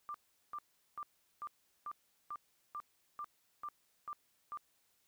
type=tone bursts; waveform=sine; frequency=1188 Hz; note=D6; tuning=20 cents sharp; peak=-40 dBFS; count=11; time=0.09-4.573 s; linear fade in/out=0 ms; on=53 ms; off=390 ms; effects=white hiss -75 dBFS RMS until 5.07 s